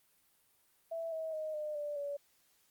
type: tone with pitch steps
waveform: sine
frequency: 660 / 641.2 / 623 / 605.2 / 588 / 571.3 Hz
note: E5 / E5 / D#5 / D#5 / D5 / D5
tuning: +2 / -48 / +2 / -48 / +2 / -48 cents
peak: -36 dBFS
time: 0.91-2.17 s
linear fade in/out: 10 ms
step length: 210 ms
effects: white hiss -71 dBFS RMS until 2.7 s + Opus 32 kbps